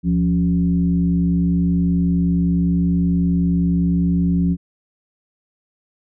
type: tone with frequency modulation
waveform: sine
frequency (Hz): 174.8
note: F3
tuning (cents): +2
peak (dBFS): -14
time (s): 0.03-4.57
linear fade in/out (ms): 50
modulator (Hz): 100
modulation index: 0.72
effects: none